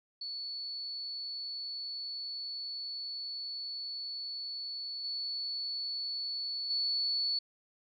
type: tone with level steps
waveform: sine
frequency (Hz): 4435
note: C#8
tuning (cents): 0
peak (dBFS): -37 / -34 / -29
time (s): 0.21-7.39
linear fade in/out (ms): 5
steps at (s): 5.04 / 6.7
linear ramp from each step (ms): 5
effects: none